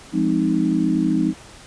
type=chord; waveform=sine; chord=F minor seventh; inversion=none; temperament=equal; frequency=174.61 / 207.7 / 261.6 / 311.1 Hz; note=F3 / Ab3 / C4 / Eb4; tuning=0 / 0 / 0 / 0 cents; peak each=-23 / -23 / -22 / -20 dBFS; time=0.12-1.34 s; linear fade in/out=50 ms; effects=pink hiss -43 dBFS RMS until 1.66 s + resampled to 22050 Hz